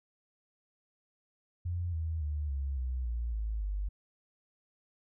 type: tone with pitch steps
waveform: sine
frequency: 87.4 / 80.61 / 74.35 / 68.57 / 63.25 / 58.33 / 53.8 / 49.62 Hz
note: F2 / E2 / D2 / C#2 / B1 / A#1 / A1 / G1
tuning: +2 / -38 / +22 / -18 / +42 / +2 / -38 / +22 cents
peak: -31 dBFS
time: 1.65-3.89 s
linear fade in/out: 10 ms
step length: 280 ms
effects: none